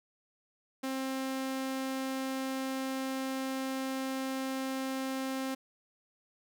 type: tone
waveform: sawtooth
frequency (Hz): 265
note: C4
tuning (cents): +22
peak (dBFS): -29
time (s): 0.83-5.55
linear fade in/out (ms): 10
effects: none